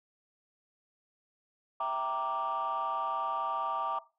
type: chord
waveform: sine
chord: E half-diminished seventh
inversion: none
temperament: equal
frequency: 659.3 / 784 / 932.3 / 1174.7 Hz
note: E5 / G5 / Bb5 / D6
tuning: 0 / 0 / 0 / 0 cents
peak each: -37 / -36 / -34 / -32 dBFS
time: 1.8-3.99 s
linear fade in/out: 5 ms
effects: noise-tail reverb RT60 0.3 s tail -18 dB re dry + tanh soft clip ceiling -25 dBFS